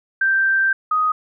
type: tone pair in turn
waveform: sine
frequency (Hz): 1568 / 1250.2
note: G6 / D#6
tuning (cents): 0 / +8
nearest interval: major third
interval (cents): 392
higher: first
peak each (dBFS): -14 / -15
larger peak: first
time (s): 0.21-0.73 / 0.91-1.12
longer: first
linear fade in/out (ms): 5
effects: none